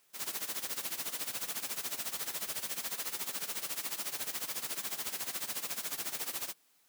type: noise with tremolo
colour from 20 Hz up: white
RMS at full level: -35 dBFS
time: 0.13-6.54 s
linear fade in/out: 50 ms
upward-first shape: sine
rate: 14 Hz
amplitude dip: 80%
effects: white hiss -69 dBFS RMS until 6.88 s + high-pass 150 Hz 12 dB/octave